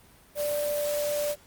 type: tone in noise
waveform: sine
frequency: 587.3 Hz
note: D5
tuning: in tune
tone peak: -26 dBFS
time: 0.35-1.36 s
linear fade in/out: 50 ms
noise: white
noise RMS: -36 dBFS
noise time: 0.35-1.36 s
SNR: +7 dB
effects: pink hiss -56 dBFS RMS until 1.46 s + Opus 32 kbps